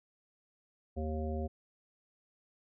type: harmonic tone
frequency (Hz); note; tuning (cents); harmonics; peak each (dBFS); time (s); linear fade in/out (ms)
77.78; D#2; 0; 1 / 3 / 5 / 7 / 9; -35 / -40 / -42 / -43 / -45; 0.96-1.48; 20
effects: none